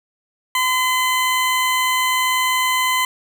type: tone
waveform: 20% pulse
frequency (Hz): 1021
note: C6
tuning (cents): -43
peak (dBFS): -11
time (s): 0.55-3.05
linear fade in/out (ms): 2
effects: none